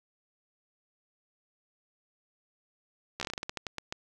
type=slowing click train; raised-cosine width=0.2 ms; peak=-17 dBFS; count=14; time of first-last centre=3.2-3.925 s; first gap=13 ms; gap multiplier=1.22; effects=9-bit